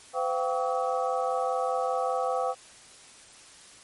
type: tone cluster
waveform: sine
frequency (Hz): 510 / 691 / 776 / 1131 / 1285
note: C5 / F5 / G5 / C#6 / E6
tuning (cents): -44 / -19 / -18 / +34 / -45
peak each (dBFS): -29 / -32 / -30 / -34 / -36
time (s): 0.13-2.55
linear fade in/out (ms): 50
effects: white hiss -51 dBFS RMS until 3.83 s + MP3 48 kbps